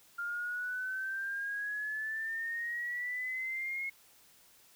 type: exponential sweep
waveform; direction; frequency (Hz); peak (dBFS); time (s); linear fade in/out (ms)
sine; up; 1396.9 to 2173; -34; 0.18-3.9; 10
effects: white hiss -62 dBFS RMS until 4.75 s